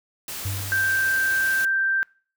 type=noise; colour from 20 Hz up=white; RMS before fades=-33 dBFS; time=0.28-1.65 s; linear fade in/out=2 ms
type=tone with exponential decay; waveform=triangle; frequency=98 Hz; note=G2; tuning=in tune; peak=-22 dBFS; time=0.45-1.51 s; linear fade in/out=5 ms; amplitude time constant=230 ms
type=tone; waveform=sine; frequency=1569 Hz; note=G6; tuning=1 cent sharp; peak=-19 dBFS; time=0.72-2.03 s; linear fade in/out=0 ms
effects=noise-tail reverb RT60 0.4 s tail -24 dB re dry